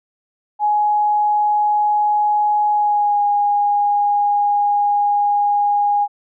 sine tone with pitch glide, 837 to 820.7 Hz, G#5 to G#5, +13 to -21 cents, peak -13 dBFS, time 0.59-6.08 s, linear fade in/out 50 ms, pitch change -34 cents, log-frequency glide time 2.71-3.23 s, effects none

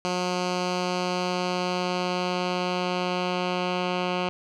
10% pulse tone with low-pass filter sweep, 180.4 Hz, F#3, 44 cents flat, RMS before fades -27 dBFS, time 0.05-4.29 s, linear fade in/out 0 ms, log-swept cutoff 5500 to 3300 Hz, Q 1.6, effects none

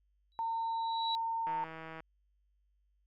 sine tone with exponential growth, 3911 Hz, B7, 18 cents flat, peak -32 dBFS, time 0.32-1.15 s, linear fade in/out 0 ms, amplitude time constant 180 ms
sine tone, 910 Hz, A#5, 42 cents flat, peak -32 dBFS, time 0.39-1.64 s, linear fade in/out 0 ms
click train, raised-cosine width 0.5 ms, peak -31 dBFS, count 87, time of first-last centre 1.47-2.004 s, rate 161 Hz
effects added 50 Hz sine -70 dBFS peak until 3.06 s

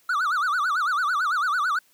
triangle tone with vibrato, 1313 Hz, E6, 7 cents flat, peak -19 dBFS, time 0.09-1.79 s, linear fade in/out 5 ms, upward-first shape sine, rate 9 Hz, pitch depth 240 cents each way, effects white hiss -61 dBFS RMS until 1.93 s + high-pass 100 Hz 12 dB/octave

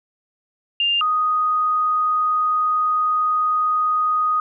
sine tone pair in turn, 2800 / 1244.5 Hz, F7 / D#6, +4 / 0 cents, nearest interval octave + major second, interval 1404 cents, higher first, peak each -16 dBFS, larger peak neither, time 0.8-1.01 / 1.01-4.4 s, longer second, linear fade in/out 2 ms, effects none

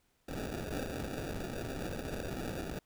white noise with sample-and-hold, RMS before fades -39 dBFS, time 0.28-2.79 s, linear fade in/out 5 ms, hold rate 1050 Hz, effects pink hiss -74 dBFS RMS until 2.85 s

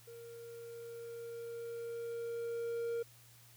triangle tone with level ramp, 466.2 Hz, A#4, in tune, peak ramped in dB -47 to -32 dBFS, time 0.07-3.03 s, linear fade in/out 10 ms, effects added 118 Hz sine -62 dBFS peak until 3.56 s + white hiss -62 dBFS RMS until 3.56 s

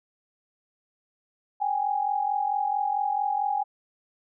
sine tone pair together, 784 / 828.5 Hz, G5 / G#5, 0 / -4 cents, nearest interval minor second, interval 96 cents, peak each -28 / -25 dBFS, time 1.6-3.64 s, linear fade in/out 20 ms, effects none

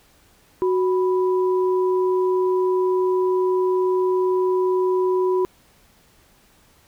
sine tone pair together, 370 / 987.8 Hz, F#4 / B5, 0 / 0 cents, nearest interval octave + perfect fourth, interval 1700 cents, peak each -17 / -27 dBFS, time 0.62-5.45 s, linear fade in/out 0 ms, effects pink hiss -56 dBFS RMS until 6.87 s

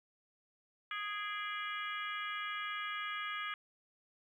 harmonic tone with a mistuned harmonic, 414.4 Hz, G#4, 4 cents flat, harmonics 3 / 4 / 5 / 6 / 7 / 8, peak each -41 / -43 / -45 / -47 / -48 / -49 dBFS, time 0.91-3.54 s, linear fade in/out 2 ms, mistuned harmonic 6, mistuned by -77 cents, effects 12-bit

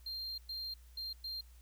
triangle tone bursts at uneven times, 4186 Hz, C8, in tune, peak -38 dBFS, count 4, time 0.06-0.38 / 0.49-0.74 / 0.97-1.13 / 1.24-1.41 s, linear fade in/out 5 ms, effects added 60 Hz sine -55 dBFS peak until 1.61 s + white hiss -68 dBFS RMS until 1.61 s

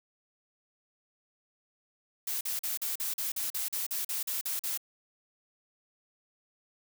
blue noise bursts, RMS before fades -33 dBFS, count 14, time 2.27-4.776 s, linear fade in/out 5 ms, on 140 ms, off 42 ms, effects none

